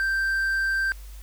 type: tone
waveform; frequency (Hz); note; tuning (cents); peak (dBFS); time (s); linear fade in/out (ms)
triangle; 1568; G6; 0; -20; 0-0.92; 0
effects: added 50 Hz sine -38 dBFS peak until 1.22 s + white hiss -52 dBFS RMS until 1.22 s